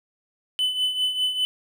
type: tone with tremolo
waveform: triangle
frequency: 3012 Hz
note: F#7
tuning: 30 cents sharp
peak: -17 dBFS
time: 0.59-1.45 s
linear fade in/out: 0 ms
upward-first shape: triangle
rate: 5 Hz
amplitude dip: 70%
effects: none